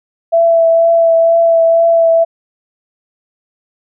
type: tone with vibrato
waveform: sine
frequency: 665 Hz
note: E5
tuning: 15 cents sharp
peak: -6 dBFS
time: 0.32-2.25 s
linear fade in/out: 20 ms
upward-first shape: triangle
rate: 2.1 Hz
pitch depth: 17 cents each way
effects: none